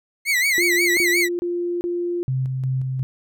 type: tone with vibrato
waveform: 40% pulse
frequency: 2093 Hz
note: C7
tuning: in tune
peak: -16 dBFS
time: 0.25-1.29 s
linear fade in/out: 50 ms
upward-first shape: sine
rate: 5.6 Hz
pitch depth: 140 cents each way
type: tone bursts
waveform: sine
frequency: 349.2 Hz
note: F4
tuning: in tune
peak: -21 dBFS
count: 4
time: 0.58-2.23 s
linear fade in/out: 0 ms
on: 390 ms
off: 30 ms
type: tone with tremolo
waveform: sine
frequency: 130.81 Hz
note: C3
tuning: in tune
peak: -19 dBFS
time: 2.28-3.03 s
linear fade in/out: 0 ms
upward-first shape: square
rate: 2.8 Hz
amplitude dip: 30%
effects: none